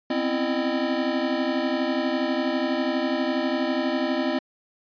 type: tone cluster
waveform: square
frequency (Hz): 254.7 / 266.9 / 332.1 / 610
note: C4 / C4 / E4 / D#5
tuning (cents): -46 / +35 / +13 / -34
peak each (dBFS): -29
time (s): 0.1-4.39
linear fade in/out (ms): 5
effects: resampled to 11025 Hz